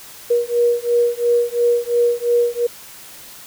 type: beating tone pair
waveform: sine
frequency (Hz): 476 / 478.9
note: A#4 / A#4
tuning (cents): +36 / +47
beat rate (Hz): 2.9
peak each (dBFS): -17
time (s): 0.3-2.67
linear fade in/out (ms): 10
effects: white hiss -39 dBFS RMS until 3.46 s